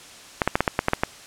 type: clicks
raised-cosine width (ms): 0.5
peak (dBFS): -3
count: 9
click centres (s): 0.418 / 0.476 / 0.555 / 0.606 / 0.678 / 0.791 / 0.884 / 0.934 / 1.035
effects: white hiss -44 dBFS RMS until 1.26 s + low-pass 8000 Hz 12 dB/octave